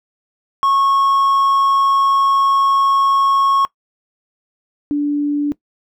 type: tone pair in turn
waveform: triangle / sine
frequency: 1097 / 291.1 Hz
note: C#6 / D4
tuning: -18 / -15 cents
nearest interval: octave + major seventh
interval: 2297 cents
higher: first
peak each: -10 / -14 dBFS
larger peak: first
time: 0.63-3.65 / 4.91-5.52 s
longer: first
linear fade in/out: 0 ms
effects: noise-tail reverb RT60 0.1 s tail -20 dB re dry